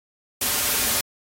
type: noise with comb filter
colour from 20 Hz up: white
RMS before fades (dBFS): -22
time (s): 0.41-1.01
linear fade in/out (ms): 5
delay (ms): 6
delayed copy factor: -0.6
effects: AAC 48 kbps